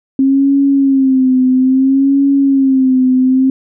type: tone with vibrato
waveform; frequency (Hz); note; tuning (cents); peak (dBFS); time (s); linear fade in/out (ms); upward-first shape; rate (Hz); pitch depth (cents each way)
sine; 266.8; C4; +34; -7; 0.19-3.5; 2; sine; 0.6; 70
effects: none